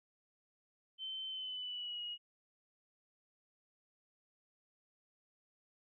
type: tone with pitch glide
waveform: sine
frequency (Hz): 3083 to 2893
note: G7 to F#7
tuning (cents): -29 to -40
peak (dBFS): -40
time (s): 0.98-2.18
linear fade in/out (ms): 50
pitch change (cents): -111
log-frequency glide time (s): 1.28-2.02
effects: none